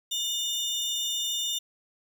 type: tone pair together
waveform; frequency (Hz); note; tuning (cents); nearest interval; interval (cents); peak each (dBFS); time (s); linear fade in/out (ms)
30% pulse; 2919 / 3607; F#7 / A7; -24 / +42; major third; 366; -31 / -26; 0.11-1.59; 10
effects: none